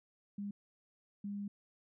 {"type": "tone bursts at uneven times", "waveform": "sine", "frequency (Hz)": 202.5, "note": "G#3", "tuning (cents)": -43, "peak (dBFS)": -38, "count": 2, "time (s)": [[0.38, 0.51], [1.24, 1.48]], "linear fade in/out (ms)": 5, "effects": []}